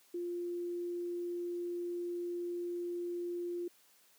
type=tone; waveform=sine; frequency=349.2 Hz; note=F4; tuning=in tune; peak=-35 dBFS; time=0.14-3.68 s; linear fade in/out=5 ms; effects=white hiss -66 dBFS RMS until 4.18 s + high-pass 200 Hz 12 dB/octave